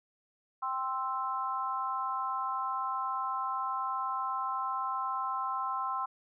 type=chord; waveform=sine; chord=C major; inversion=second; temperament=equal; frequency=784 / 1046.5 / 1318.5 Hz; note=G5 / C6 / E6; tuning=0 / 0 / 0 cents; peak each=-38 / -33 / -36 dBFS; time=0.62-6.06 s; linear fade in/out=10 ms; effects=none